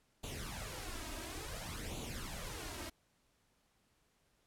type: noise with flanger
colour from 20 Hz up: pink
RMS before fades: -44 dBFS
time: 0.23-2.9 s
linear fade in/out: 10 ms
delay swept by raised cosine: 0.28 to 3.18 ms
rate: 0.57 Hz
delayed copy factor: +0.7
effects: pink hiss -75 dBFS RMS until 4.46 s + low-pass 12000 Hz 12 dB/octave